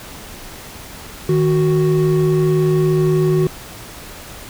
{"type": "tone pair together", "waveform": "triangle", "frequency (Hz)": [155.56, 370], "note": ["D#3", "F#4"], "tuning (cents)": [0, 0], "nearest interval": "octave + minor third", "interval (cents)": 1500, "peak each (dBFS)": -13, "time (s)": [1.29, 3.47], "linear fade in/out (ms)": 2, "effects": ["pink hiss -35 dBFS RMS until 4.49 s"]}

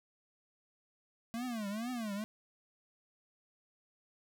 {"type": "tone with vibrato", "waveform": "square", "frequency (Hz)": 224.1, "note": "A3", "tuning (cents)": 32, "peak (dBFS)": -37, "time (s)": [1.34, 2.24], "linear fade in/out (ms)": 0, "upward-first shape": "triangle", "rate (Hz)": 2.2, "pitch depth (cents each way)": 240, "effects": []}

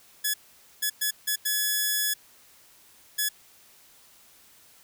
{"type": "tone bursts at uneven times", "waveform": "5% pulse", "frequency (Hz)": 1700, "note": "G#6", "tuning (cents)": 40, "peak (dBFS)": -13, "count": 6, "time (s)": [[0.24, 0.34], [0.82, 0.9], [1.01, 1.11], [1.27, 1.36], [1.45, 2.14], [3.18, 3.29]], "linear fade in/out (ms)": 10, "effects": ["white hiss -56 dBFS RMS until 4.83 s"]}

